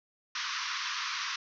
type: band-pass noise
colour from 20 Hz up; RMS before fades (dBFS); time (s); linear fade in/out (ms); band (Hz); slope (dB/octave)
pink; -35; 0.35-1.36; 5; 1000 to 6100; 96
effects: none